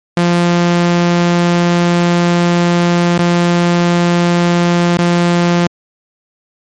sawtooth tone with dropouts, 173.5 Hz, F3, 11 cents flat, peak -5 dBFS, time 0.17-5.67 s, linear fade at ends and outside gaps 2 ms, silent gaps 3.181-3.191 / 4.973-4.988 s, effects low-pass 6000 Hz 12 dB/octave + MP3 48 kbps

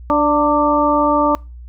harmonic tone with a mistuned harmonic, 293.7 Hz, D4, in tune, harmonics 1 / 2 / 3 / 4, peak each -17 / -17 / -17 / -17 dBFS, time 0.1-1.35 s, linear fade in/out 0 ms, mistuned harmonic 3, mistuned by +40 cents, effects noise-tail reverb RT60 0.3 s tail -25 dB re dry + added 60 Hz sine -32 dBFS peak until 1.68 s

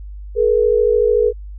sine tone pair together, 426.4 / 480 Hz, G#4 / B4, +46 / -49 cents, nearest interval major second, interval 205 cents, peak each -14 dBFS, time 0.35-1.33 s, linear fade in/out 50 ms, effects added 50 Hz sine -29 dBFS peak until 1.58 s

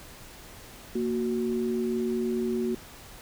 sine tone pair together, 232.6 / 369.2 Hz, A#3 / F#4, -4 / -4 cents, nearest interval minor sixth, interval 800 cents, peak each -28 dBFS, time 0.95-2.75 s, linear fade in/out 5 ms, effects pink hiss -47 dBFS RMS until 3.21 s

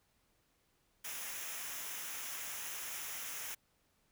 white noise with comb filter, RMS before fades -43 dBFS, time 1.04-3.55 s, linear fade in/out 10 ms, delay 0.23 ms, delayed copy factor -0.6, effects pink hiss -75 dBFS RMS until 4.11 s

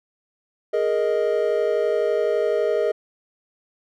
triangle chord, Ab suspended second, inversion none, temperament just, 415.3 / 467.2 / 623 Hz, Ab4 / Bb4 / Eb5, 0 / +4 / +2 cents, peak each -21 dBFS, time 0.73-2.92 s, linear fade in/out 10 ms, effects none

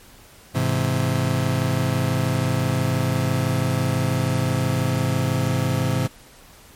35% pulse chord, Ab augmented, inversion none, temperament just, 103.83 / 129.78 / 162.23 Hz, Ab2 / C3 / E3, 0 / -14 / -27 cents, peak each -23 / -20 / -24 dBFS, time 0.54-6.08 s, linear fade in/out 20 ms, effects pink hiss -48 dBFS RMS until 6.75 s + MP3 64 kbps

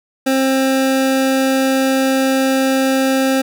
25% pulse tone, 265.8 Hz, C4, 27 cents sharp, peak -9 dBFS, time 0.26-3.42 s, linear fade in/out 10 ms, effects none

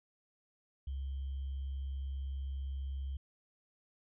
sine tone with sample-and-hold, 67.6 Hz, C#2, 43 cents flat, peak -36 dBFS, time 0.87-3.17 s, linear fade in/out 5 ms, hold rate 3150 Hz, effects resampled to 11025 Hz

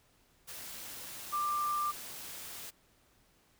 sine tone in noise, 1186 Hz, D6, 17 cents sharp, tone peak -30 dBFS, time 1.32-1.92 s, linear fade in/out 20 ms, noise white, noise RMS -45 dBFS, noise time 0.47-2.71 s, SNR +12 dB, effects pink hiss -68 dBFS RMS until 3.59 s

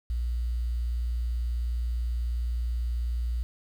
sine tone with quantisation, 59.3 Hz, A#1, 30 cents sharp, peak -26 dBFS, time 0.1-3.43 s, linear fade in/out 0 ms, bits 9, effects none

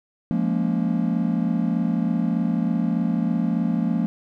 triangle chord, Bb minor seventh, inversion second, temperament just, 174.81 / 209.8 / 233.1 / 279.7 Hz, F3 / Ab3 / Bb3 / Db4, +2 / +18 / 0 / +16 cents, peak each -22 / -24 / -22 / -27 dBFS, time 0.31-4.06 s, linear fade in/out 0 ms, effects none

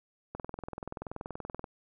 click train, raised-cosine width 1 ms, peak -24 dBFS, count 28, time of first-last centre 0.35-1.642 s, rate 20.9 Hz, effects none

